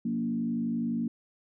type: tone with frequency modulation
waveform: sine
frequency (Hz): 233.1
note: A#3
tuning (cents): 0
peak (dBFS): -27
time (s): 0.05-1.08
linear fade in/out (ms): 5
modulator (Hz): 51.7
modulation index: 0.83
effects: none